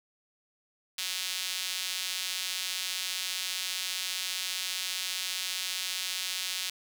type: tone with high-pass filter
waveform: sawtooth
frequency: 185 Hz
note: F#3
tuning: in tune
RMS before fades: -34 dBFS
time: 0.98-6.7 s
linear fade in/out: 5 ms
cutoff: 3400 Hz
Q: 1.4
effects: none